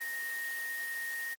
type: tone in noise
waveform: sine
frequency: 1859 Hz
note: A#6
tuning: 5 cents flat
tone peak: -35 dBFS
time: 0-1.35 s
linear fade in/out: 20 ms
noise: white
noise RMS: -44 dBFS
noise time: 0-1.35 s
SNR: +6 dB
effects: high-pass 400 Hz 12 dB/octave + Opus 24 kbps